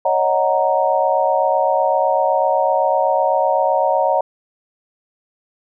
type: chord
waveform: sine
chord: D# minor seventh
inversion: third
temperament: equal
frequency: 554.4 / 622.3 / 740 / 932.3 Hz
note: C#5 / D#5 / F#5 / A#5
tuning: 0 / 0 / 0 / 0 cents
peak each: -19 dBFS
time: 0.05-4.21 s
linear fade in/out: 5 ms
effects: none